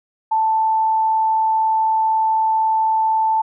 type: tone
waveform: sine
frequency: 882 Hz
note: A5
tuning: 4 cents sharp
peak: -14 dBFS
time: 0.31-3.42 s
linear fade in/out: 10 ms
effects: none